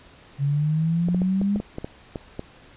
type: exponential sweep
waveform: sine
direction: up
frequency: 137.7 to 208.9 Hz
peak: -19 dBFS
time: 0.38-1.61 s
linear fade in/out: 50 ms
type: clicks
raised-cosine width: 2 ms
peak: -16 dBFS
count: 10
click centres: 1.086 / 1.146 / 1.218 / 1.415 / 1.56 / 1.601 / 1.784 / 1.845 / 2.158 / 2.394 s
effects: pink hiss -50 dBFS RMS until 2.76 s + resampled to 8000 Hz